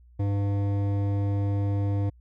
sine tone with hard clipping, 100.4 Hz, G2, 42 cents sharp, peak -25 dBFS, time 0.19-2.1 s, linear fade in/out 10 ms, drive 13 dB, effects added 60 Hz sine -51 dBFS peak until 2.2 s

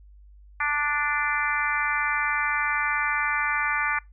harmonic tone, 293.7 Hz, D4, in tune, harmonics 3 / 4 / 5 / 6 / 7 / 8, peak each -32 / -29 / -29 / -29 / -29 / -32 dBFS, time 0.6-3.99 s, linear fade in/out 5 ms, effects noise-tail reverb RT60 0.2 s tail -24 dB re dry + added 50 Hz sine -47 dBFS peak until 4.12 s

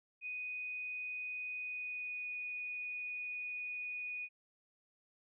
sine tone with pitch glide, 2489 to 2472 Hz, D#7 to D#7, 0 to -12 cents, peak -39 dBFS, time 0.21-4.29 s, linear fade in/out 50 ms, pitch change -12 cents, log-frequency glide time 1.59-2.33 s, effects none

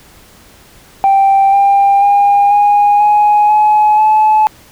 sine tone with pitch steps, 784 / 796.3 / 808.8 / 821.6 / 834.5 / 847.6 / 860.9 Hz, G5 / G5 / G#5 / G#5 / G#5 / G#5 / A5, 0 / +27 / -46 / -19 / +8 / +35 / -38 cents, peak -4 dBFS, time 1.04-4.47 s, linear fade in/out 0 ms, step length 490 ms, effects tanh soft clip ceiling -3 dBFS + pink hiss -42 dBFS RMS until 4.71 s

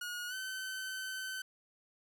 sawtooth tone with pitch glide, 1444 to 1529 Hz, F#6 to G6, -43 to -44 cents, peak -35 dBFS, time 0.01-1.42 s, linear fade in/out 5 ms, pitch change +99 cents, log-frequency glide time 0.28-0.34 s, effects none

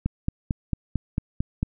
click train, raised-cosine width 5 ms, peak -11 dBFS, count 8, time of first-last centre 0.06-1.63 s, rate 4.46 Hz, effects none

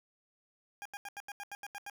20% pulse tone bursts, 811 Hz, G#5, 41 cents flat, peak -36 dBFS, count 10, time 0.82-1.898 s, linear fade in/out 0 ms, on 34 ms, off 82 ms, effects none

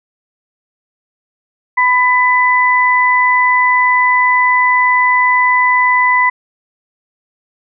sine tone pair together, 999 / 1998 Hz, B5 / B6, +20 / +20 cents, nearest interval octave, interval 1200 cents, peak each -11 dBFS, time 1.77-6.3 s, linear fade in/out 10 ms, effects none

